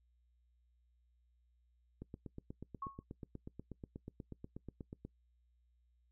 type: click train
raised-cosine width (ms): 3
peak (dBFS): -33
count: 26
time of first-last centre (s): 2.02-5.05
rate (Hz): 8.25
type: tone with exponential decay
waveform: sine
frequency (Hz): 1099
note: C#6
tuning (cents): -15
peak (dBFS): -37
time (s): 2.82-3.03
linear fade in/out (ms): 5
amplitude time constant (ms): 45
effects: noise-tail reverb RT60 0.1 s tail -22 dB re dry + added 60 Hz sine -70 dBFS peak until 6.11 s